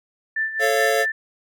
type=tone with tremolo; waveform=sine; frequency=1770 Hz; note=A6; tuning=10 cents sharp; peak=-19 dBFS; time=0.36-1.12 s; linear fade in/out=5 ms; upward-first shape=sine; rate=4.7 Hz; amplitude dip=70%
type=chord; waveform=square; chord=A augmented; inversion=none; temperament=just; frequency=440 / 550 / 687.5 Hz; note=A4 / C#5 / E#5; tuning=0 / -14 / -27 cents; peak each=-23 dBFS; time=0.59-1.06 s; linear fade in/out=50 ms
effects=none